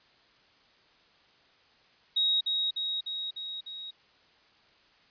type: tone with echo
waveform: sine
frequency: 3787 Hz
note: A#7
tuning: 27 cents sharp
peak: -23 dBFS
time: 2.16-2.41 s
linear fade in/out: 10 ms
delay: 300 ms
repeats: 5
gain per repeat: -3 dB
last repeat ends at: 3.91 s
effects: white hiss -62 dBFS RMS until 5.1 s + resampled to 11025 Hz